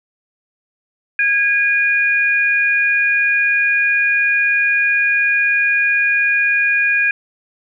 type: tone pair together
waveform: sine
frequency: 1641 / 2441 Hz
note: G#6 / D#7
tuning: -21 / -34 cents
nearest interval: perfect fifth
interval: 687 cents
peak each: -15 dBFS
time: 1.19-7.11 s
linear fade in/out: 2 ms
effects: none